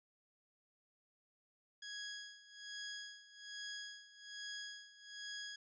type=tone with tremolo; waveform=15% pulse; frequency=1661.2 Hz; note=G#6; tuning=in tune; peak=-37 dBFS; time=1.82-5.56 s; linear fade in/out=5 ms; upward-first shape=sine; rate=1.2 Hz; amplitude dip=85%; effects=resampled to 16000 Hz